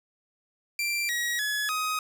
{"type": "tone with pitch steps", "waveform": "sawtooth", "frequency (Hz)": [2358, 1905, 1697, 1257], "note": ["D7", "A#6", "G#6", "D#6"], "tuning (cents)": [6, 37, 37, 17], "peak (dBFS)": -23, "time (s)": [0.79, 1.99], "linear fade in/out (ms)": 2, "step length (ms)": 300, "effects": []}